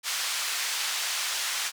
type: band-pass noise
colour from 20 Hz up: white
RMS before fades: -30 dBFS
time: 0.03-1.72 s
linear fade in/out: 50 ms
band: 1100 to 6700 Hz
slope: 12 dB/octave
effects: none